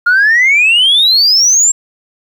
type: exponential sweep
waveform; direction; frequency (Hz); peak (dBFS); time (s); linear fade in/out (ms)
sine; up; 1396.9 to 7570; -4; 0.06-1.72; 10
effects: tanh soft clip ceiling -3 dBFS + 7-bit